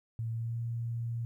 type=tone with pitch glide; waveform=sine; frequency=113.9 to 116.76 Hz; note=A#2 to A#2; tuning=-40 to +3 cents; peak=-32 dBFS; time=0.19-1.25 s; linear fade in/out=0 ms; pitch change=+43 cents; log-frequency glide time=0.32-0.58 s; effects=12-bit